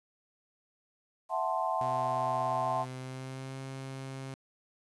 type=chord; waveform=sine; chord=F# half-diminished seventh; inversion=third; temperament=equal; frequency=659.3 / 740 / 880 / 1046.5 Hz; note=E5 / F#5 / A5 / C6; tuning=0 / 0 / 0 / 0 cents; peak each=-34 dBFS; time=1.29-2.86 s; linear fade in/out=50 ms
type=tone with pitch glide; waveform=sawtooth; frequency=126.2 to 133.7 Hz; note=B2 to C3; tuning=+38 to +38 cents; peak=-35 dBFS; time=1.81-4.34 s; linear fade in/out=0 ms; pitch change=+100 cents; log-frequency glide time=2.55-3.58 s
effects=resampled to 24000 Hz + 10-bit